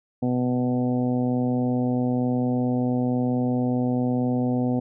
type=harmonic tone with a mistuned harmonic; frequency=124.5 Hz; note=B2; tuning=14 cents sharp; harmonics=1 / 2 / 3 / 4 / 5 / 6 / 7; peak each=-27 / -22 / -36 / -31 / -36 / -35 / -45 dBFS; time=0.22-4.8 s; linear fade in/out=10 ms; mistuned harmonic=1; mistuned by=+15 cents; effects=none